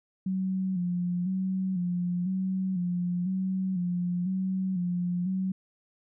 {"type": "tone with vibrato", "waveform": "sine", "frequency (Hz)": 182.7, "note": "F#3", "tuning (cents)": -22, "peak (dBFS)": -26, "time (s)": [0.26, 5.52], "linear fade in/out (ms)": 5, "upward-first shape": "square", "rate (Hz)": 1, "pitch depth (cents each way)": 54, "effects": []}